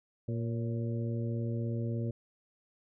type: harmonic tone with a mistuned harmonic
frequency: 116.54 Hz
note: A#2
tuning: in tune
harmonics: 1 / 2 / 3 / 4 / 5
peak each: -32 / -38 / -42 / -44 / -46 dBFS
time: 0.28-2.11 s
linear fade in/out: 5 ms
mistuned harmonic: 5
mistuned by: -51 cents
effects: none